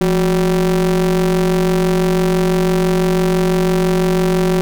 square ring-modulated tone, 98 Hz, G2, in tune, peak -10 dBFS, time 0.01-4.61 s, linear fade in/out 0 ms, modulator 271 Hz, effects none

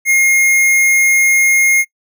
square tone, 2140 Hz, C7, 38 cents sharp, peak -9 dBFS, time 0.05-1.85 s, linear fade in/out 50 ms, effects noise-tail reverb RT60 0.1 s tail -24 dB re dry

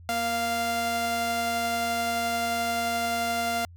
sawtooth tone pair together, 235.5 / 695 Hz, A#3 / F5, +18 / -9 cents, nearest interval octave + perfect fifth, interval 1873 cents, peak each -30 / -22 dBFS, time 0.09-3.65 s, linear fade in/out 0 ms, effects added 86 Hz sine -45 dBFS peak until 3.76 s

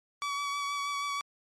sawtooth tone with vibrato, 1139 Hz, C#6, 47 cents sharp, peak -27 dBFS, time 0.22-1.21 s, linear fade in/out 0 ms, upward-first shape sine, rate 6.3 Hz, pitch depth 17 cents each way, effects low-pass 7000 Hz 12 dB/octave + MP3 64 kbps

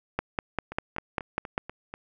two click trains, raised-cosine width 0.5 ms, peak -22 / -11 dBFS, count 6 / 8, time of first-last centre 0.72-1.94 / 0.19-1.579 s, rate 4.1 / 5.04 Hz, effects none

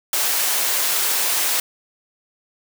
white high-pass noise, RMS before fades -20 dBFS, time 0.13-1.6 s, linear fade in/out 2 ms, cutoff 460 Hz, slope 12 dB/octave, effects none

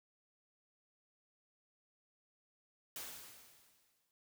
white noise with exponential decay, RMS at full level -44 dBFS, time 2.96-4.11 s, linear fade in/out 1 ms, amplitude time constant 250 ms, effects none

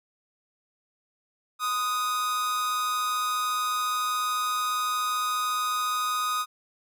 45% pulse tone with amplitude modulation, 1244.5 Hz, D#6, in tune, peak -23 dBFS, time 1.59-6.46 s, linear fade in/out 50 ms, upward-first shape sine, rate 225 Hz, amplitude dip 50%, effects none

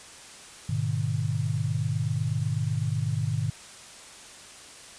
sine chord, G# minor, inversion none, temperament equal with one note detuned, 103.83 / 123.47 / 151.66 Hz, G#2 / B2 / D#3, 0 / 0 / -44 cents, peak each -29 dBFS, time 0.69-3.5 s, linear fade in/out 5 ms, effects white hiss -46 dBFS RMS until 4.98 s + resampled to 22050 Hz

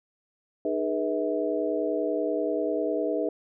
sine tone cluster, 306.1 / 415.4 / 485.6 / 645 Hz, D#4 / G#4 / B4 / E5, -28 / 0 / -29 / -38 cents, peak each -30 dBFS, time 0.65-3.29 s, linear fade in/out 2 ms, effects none

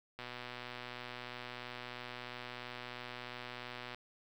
click train, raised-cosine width 0.3 ms, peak -28 dBFS, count 463, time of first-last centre 0.19-3.946 s, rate 123 Hz, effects 10-bit

